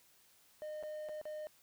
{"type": "tone with dropouts", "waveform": "triangle", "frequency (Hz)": 611, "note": "D#5", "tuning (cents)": -32, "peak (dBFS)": -39, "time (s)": [0.62, 1.47], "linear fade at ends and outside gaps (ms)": 0, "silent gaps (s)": [[0.827, 0.835], [1.087, 1.093], [1.214, 1.254]], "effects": ["white hiss -67 dBFS RMS until 1.62 s"]}